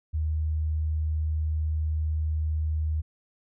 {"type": "tone", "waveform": "sine", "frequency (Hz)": 77.78, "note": "D#2", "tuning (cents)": 0, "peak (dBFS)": -24, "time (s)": [0.13, 3.02], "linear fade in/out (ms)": 20, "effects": []}